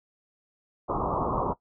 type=low-pass noise; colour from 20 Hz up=white; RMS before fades=-28 dBFS; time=0.88-1.54 s; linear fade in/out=20 ms; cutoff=1200 Hz; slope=96 dB/octave; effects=noise-tail reverb RT60 0.1 s tail -17 dB re dry